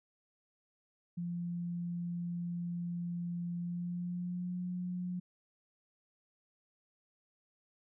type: tone with pitch glide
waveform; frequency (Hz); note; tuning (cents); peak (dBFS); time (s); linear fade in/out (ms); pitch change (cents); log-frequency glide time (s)
sine; 173.3 to 179.52; F3 to F3; -13 to +48; -35; 1.17-5.2; 10; +61; 3.57-4.57
effects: none